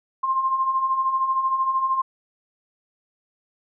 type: beating tone pair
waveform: sine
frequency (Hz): 1046 / 1059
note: C6 / C6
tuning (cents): -1 / +21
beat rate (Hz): 13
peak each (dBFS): -28 / -20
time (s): 0.23-2.02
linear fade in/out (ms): 10
effects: none